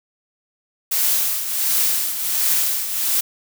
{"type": "noise with tremolo", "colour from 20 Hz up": "blue", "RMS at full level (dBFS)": -17, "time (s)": [0.91, 3.21], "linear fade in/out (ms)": 10, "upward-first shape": "triangle", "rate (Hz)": 1.4, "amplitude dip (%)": 65, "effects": []}